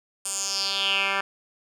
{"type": "tone with band-pass filter sweep", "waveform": "10% pulse", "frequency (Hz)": 196, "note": "G3", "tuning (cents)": 0, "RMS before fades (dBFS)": -26, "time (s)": [0.25, 1.21], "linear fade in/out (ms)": 5, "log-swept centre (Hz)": [8800, 1800], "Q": 4.2, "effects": []}